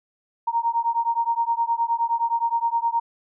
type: beating tone pair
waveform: sine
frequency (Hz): 925 / 934.6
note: A#5 / A#5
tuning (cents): -14 / +4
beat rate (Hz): 9.6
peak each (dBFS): -23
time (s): 0.47-3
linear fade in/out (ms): 10
effects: none